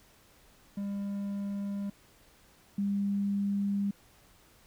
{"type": "tone pair in turn", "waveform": ["triangle", "sine"], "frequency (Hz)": [200.4, 200.4], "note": ["G3", "G3"], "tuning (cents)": [38, 38], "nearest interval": "unison", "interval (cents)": 0, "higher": "neither", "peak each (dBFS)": [-30, -27], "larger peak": "second", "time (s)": [[0.77, 1.9], [2.78, 3.91]], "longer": "neither", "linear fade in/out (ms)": 5, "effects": ["pink hiss -61 dBFS RMS until 4.66 s"]}